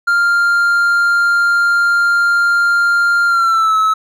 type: tone with pitch glide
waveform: triangle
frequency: 1396.9 to 1295.8 Hz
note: F6 to E6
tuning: 0 to -30 cents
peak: -8 dBFS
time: 0.07-3.94 s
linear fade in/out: 10 ms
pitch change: -130 cents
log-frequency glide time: 3.27-3.76 s
effects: none